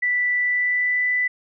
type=tone with pitch glide; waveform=sine; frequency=1973 to 1989 Hz; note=B6 to B6; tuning=-2 to +12 cents; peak=-18 dBFS; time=0.02-1.28 s; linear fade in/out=10 ms; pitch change=+14 cents; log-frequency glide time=0.37-1.06 s; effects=none